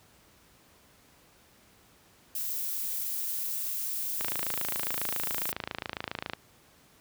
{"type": "noise", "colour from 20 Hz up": "violet", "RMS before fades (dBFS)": -33, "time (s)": [2.35, 5.52], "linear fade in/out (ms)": 2}
{"type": "click train", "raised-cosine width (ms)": 0.3, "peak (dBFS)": -16, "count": 59, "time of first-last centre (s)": [4.21, 6.335], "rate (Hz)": 27.3}
{"effects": ["pink hiss -60 dBFS RMS until 7 s", "high-pass 60 Hz 12 dB/octave"]}